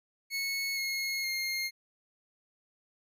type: tone with pitch steps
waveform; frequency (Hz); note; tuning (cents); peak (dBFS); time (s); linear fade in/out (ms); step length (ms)
25% pulse; 2198 / 2164 / 2130; C#7 / C#7 / C7; -15 / -42 / +30; -27; 0.3-1.71; 50; 470
effects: none